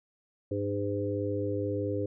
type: harmonic tone with a mistuned harmonic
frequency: 101.6 Hz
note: G#2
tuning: 38 cents flat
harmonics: 1 / 3 / 4 / 5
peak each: -34 / -34 / -34 / -34 dBFS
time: 0.51-2.06 s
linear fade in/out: 5 ms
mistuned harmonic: 3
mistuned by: -16 cents
effects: none